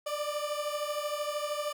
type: beating tone pair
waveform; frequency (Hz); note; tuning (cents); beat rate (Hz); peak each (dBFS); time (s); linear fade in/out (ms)
30% pulse; 587.3 / 600.3; D5 / D5; 0 / +38; 13; -31 / -33; 0.06-1.73; 10
effects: none